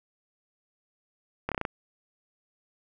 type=slowing click train; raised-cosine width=0.5 ms; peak=-14 dBFS; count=6; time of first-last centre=1.49-1.652 s; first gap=27 ms; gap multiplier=1.09; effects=none